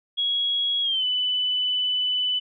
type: tone with pitch glide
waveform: sine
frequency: 3322 to 2994 Hz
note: G#7 to F#7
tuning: 0 to +20 cents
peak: -21 dBFS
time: 0.17-2.4 s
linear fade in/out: 20 ms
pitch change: -180 cents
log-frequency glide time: 0.82-1.05 s
effects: none